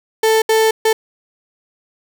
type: tone bursts at uneven times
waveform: 35% pulse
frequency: 441.8 Hz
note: A4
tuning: 7 cents sharp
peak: -9 dBFS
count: 3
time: 0.23-0.42 / 0.49-0.71 / 0.85-0.93 s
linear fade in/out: 5 ms
effects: none